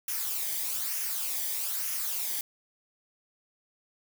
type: noise with flanger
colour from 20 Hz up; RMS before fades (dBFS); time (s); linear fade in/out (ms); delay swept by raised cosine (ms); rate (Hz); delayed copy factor
blue; -32; 0.08-2.41; 2; 0.24 to 0.75; 1.1; -0.55
effects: none